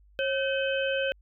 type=harmonic tone with a mistuned harmonic; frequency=512 Hz; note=C5; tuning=38 cents flat; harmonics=1 / 3 / 5 / 6; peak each=-27 / -32 / -34 / -35 dBFS; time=0.19-1.12 s; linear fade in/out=0 ms; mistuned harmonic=1; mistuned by=+100 cents; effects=added 50 Hz sine -55 dBFS peak until 1.21 s